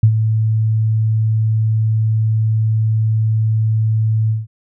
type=tone with ADSR envelope; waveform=sine; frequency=110 Hz; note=A2; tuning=in tune; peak=-4 dBFS; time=0.03-4.47 s; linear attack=4 ms; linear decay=75 ms; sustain=-8 dB; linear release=170 ms; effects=none